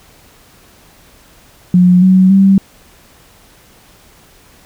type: tone with pitch steps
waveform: sine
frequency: 179.8 / 186.89 / 194.27 Hz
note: F#3 / F#3 / G3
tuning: -49 / +18 / -15 cents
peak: -4 dBFS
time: 1.74-2.58 s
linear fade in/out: 2 ms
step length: 280 ms
effects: pink hiss -45 dBFS RMS until 4.65 s